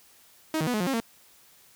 sawtooth tone with pitch steps, 315.5 / 157.1 / 246.5 / 213.1 / 178.1 / 269.7 / 228.6 Hz, D#4 / D#3 / B3 / G#3 / F3 / C#4 / A#3, +24 / +17 / -3 / +45 / +34 / -47 / -34 cents, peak -21 dBFS, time 0.54-1.002 s, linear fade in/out 2 ms, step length 66 ms, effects white hiss -57 dBFS RMS until 1.75 s

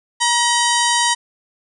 harmonic tone with a mistuned harmonic, 950 Hz, A#5, 33 cents sharp, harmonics 1 / 2 / 3 / 4 / 5 / 6 / 7 / 8 / 9 / 10, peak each -18 / -21 / -23 / -24 / -25 / -26 / -26 / -27 / -28 / -28 dBFS, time 0.2-1.15 s, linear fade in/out 20 ms, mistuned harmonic 3, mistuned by +110 cents, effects none

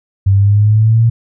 sine exponential sweep, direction up, 96.6 to 116.54 Hz, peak -6 dBFS, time 0.26-1.1 s, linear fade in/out 10 ms, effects none

